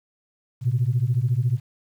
sine beating tone pair, 115.7 / 129.7 Hz, A#2 / C3, -13 / -15 cents, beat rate 14 Hz, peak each -21 dBFS, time 0.61-1.6 s, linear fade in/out 50 ms, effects tanh soft clip ceiling -12 dBFS + 9-bit

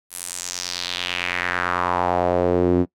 sawtooth tone with band-pass filter sweep, 89 Hz, F2, 33 cents sharp, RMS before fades -22 dBFS, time 0.1-2.86 s, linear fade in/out 50 ms, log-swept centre 11000 to 290 Hz, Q 2.7, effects noise-tail reverb RT60 0.1 s tail -21 dB re dry

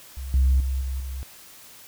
sine tone with level steps, 65.8 Hz, C2, 10 cents sharp, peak -30 / -14 / -22 / -25 / -29 dBFS, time 0.17-1.23 s, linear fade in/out 0 ms, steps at 0.34 / 0.6 / 0.81 / 1 s, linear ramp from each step 2 ms, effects tanh soft clip ceiling -13 dBFS + white hiss -47 dBFS RMS until 1.87 s

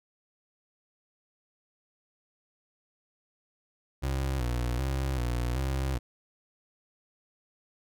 30% pulse tone with vibrato, 63.4 Hz, B1, 46 cents sharp, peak -25 dBFS, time 4.02-5.99 s, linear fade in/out 20 ms, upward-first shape square, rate 1.3 Hz, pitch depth 89 cents each way, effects none

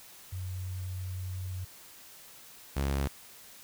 sine / sawtooth tone pair in turn, 92.5 / 69.12 Hz, F#2 / C#2, 0 / -4 cents, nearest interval perfect fourth, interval 504 cents, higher first, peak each -34 / -24 dBFS, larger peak second, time 0.32-1.65 / 2.76-3.08 s, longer first, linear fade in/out 10 ms, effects white hiss -52 dBFS RMS until 3.63 s

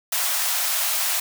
white high-pass noise, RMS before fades -23 dBFS, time 0.12-1.2 s, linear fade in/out 5 ms, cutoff 590 Hz, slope 96 dB/octave, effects none

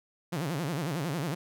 sawtooth tone with vibrato, 155.56 Hz, D#3, in tune, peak -26 dBFS, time 0.32-1.35 s, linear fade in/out 10 ms, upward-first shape sine, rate 11 Hz, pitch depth 250 cents each way, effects none

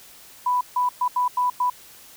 sine tone bursts at uneven times, 991 Hz, B5, 6 cents sharp, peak -18 dBFS, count 6, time 0.46-0.61 / 0.76-0.89 / 1.01-1.08 / 1.16-1.28 / 1.37-1.5 / 1.6-1.7 s, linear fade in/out 5 ms, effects white hiss -47 dBFS RMS until 2.16 s

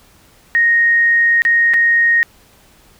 sine tone with dropouts, 1864.7 Hz, A#6, in tune, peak -9 dBFS, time 0.55-2.23 s, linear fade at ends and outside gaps 0 ms, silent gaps 1.42-1.451 / 1.736-1.741 s, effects pink hiss -49 dBFS RMS until 2.99 s

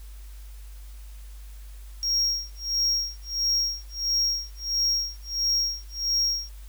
triangle tone with tremolo, 5588 Hz, F8, in tune, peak -19 dBFS, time 2.03-6.49 s, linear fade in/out 0 ms, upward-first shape sine, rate 1.5 Hz, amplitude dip 100%, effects added 50 Hz sine -39 dBFS peak until 6.68 s + white hiss -55 dBFS RMS until 6.68 s

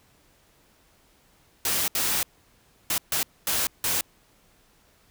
white noise bursts at uneven times, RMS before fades -25 dBFS, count 6, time 1.65-1.88 / 1.95-2.23 / 2.9-2.98 / 3.12-3.23 / 3.47-3.67 / 3.84-4.01 s, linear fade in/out 2 ms, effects pink hiss -61 dBFS RMS until 5.1 s

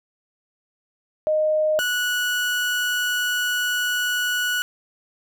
sine / 30% pulse tone pair in turn, 618 / 1469.9 Hz, D#5 / F#6, -12 / -12 cents, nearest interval octave + minor third, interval 1500 cents, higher second, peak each -17 / -18 dBFS, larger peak first, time 1.27-1.79 / 1.79-4.62 s, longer second, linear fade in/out 0 ms, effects none

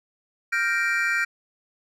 triangle chord, G minor seventh, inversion third, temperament equal, 1396.9 / 1568 / 1864.7 / 2349 Hz, F6 / G6 / Bb6 / D7, 0 / 0 / 0 / 0 cents, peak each -25 dBFS, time 0.52-1.25 s, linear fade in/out 10 ms, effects resampled to 32000 Hz

